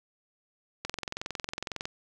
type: click train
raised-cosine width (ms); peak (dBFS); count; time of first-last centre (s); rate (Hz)
0.2; -16; 23; 0.85-1.855; 21.9
effects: none